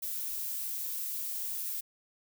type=noise; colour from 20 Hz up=violet; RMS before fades=-36 dBFS; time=0.02-1.81 s; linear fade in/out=10 ms; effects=none

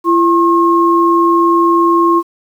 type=tone pair together; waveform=sine; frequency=338.9 / 1076 Hz; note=E4 / C6; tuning=+48 / +48 cents; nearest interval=octave + minor sixth; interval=2000 cents; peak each=-10 dBFS; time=0.04-2.23 s; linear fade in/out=50 ms; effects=7-bit

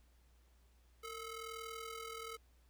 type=ring-modulated tone; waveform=sawtooth; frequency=869 Hz; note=A5; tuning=22 cents flat; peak=-38 dBFS; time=1.03-2.37 s; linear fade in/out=10 ms; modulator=414 Hz; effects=added 60 Hz sine -65 dBFS peak until 2.69 s + pink hiss -75 dBFS RMS until 2.69 s

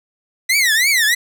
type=tone with vibrato; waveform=sawtooth; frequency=1975.5 Hz; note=B6; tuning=in tune; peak=-9 dBFS; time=0.49-1.15 s; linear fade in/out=10 ms; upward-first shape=triangle; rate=3.1 Hz; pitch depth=290 cents each way; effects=none

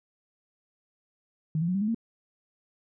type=tone with pitch steps; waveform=sine; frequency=156.8 / 169.03 / 182.21 / 196.42 / 211.7 / 228.2 Hz; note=D#3 / E3 / F#3 / G3 / G#3 / A#3; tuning=+14 / +44 / -26 / +4 / +33 / -37 cents; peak=-24 dBFS; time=1.55-1.946 s; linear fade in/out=2 ms; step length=66 ms; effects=none

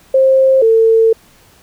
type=tone pair in turn; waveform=sine; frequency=530 / 450 Hz; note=C5 / A4; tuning=+22 / +39 cents; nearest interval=minor third; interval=283 cents; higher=first; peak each=-6 dBFS; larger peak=neither; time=0.14-0.62 / 0.62-1.13 s; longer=second; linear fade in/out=5 ms; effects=pink hiss -47 dBFS RMS until 1.62 s

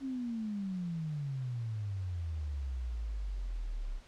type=exponential sweep; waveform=sine; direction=down; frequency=274.8 to 32.7 Hz; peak=-34 dBFS; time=0-4.01 s; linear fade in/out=50 ms; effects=pink hiss -59 dBFS RMS until 4.07 s + low-pass 6000 Hz 12 dB/octave

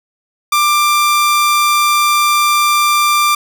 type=tone; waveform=sawtooth; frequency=1185 Hz; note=D6; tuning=15 cents sharp; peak=-6 dBFS; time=0.52-3.35 s; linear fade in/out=5 ms; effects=8-bit

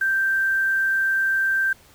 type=tone with quantisation; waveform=sine; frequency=1568 Hz; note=G6; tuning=in tune; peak=-18 dBFS; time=0.01-1.73 s; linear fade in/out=5 ms; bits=7; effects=pink hiss -52 dBFS RMS until 1.94 s

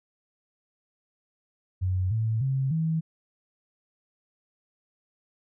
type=tone with pitch steps; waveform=sine; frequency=92.5 / 111.28 / 133.87 / 161.05 Hz; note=F#2 / A2 / C3 / E3; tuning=0 / +20 / +40 / -40 cents; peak=-23 dBFS; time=1.81-3.01 s; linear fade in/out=20 ms; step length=300 ms; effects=none

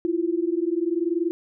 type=tone pair together; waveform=sine; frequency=329.6 / 350.1 Hz; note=E4 / F4; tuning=0 / +4 cents; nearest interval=minor second; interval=104 cents; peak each=-24 dBFS; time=0.05-1.31 s; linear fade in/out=0 ms; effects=none

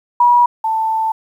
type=tone pair in turn; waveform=sine; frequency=966 / 885.8 Hz; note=B5 / A5; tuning=-39 / +11 cents; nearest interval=major second; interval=150 cents; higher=first; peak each=-7 / -14 dBFS; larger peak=first; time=0.2-0.46 / 0.64-1.12 s; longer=second; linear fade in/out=5 ms; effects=8-bit

